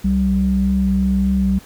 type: tone pair together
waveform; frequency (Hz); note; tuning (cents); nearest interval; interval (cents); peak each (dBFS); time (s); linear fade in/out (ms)
sine; 65.41 / 192.75; C2 / G3; 0 / -29; octave + perfect fifth; 1871; -19 / -14; 0.04-1.59; 10
effects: tanh soft clip ceiling -6 dBFS + pink hiss -44 dBFS RMS until 1.65 s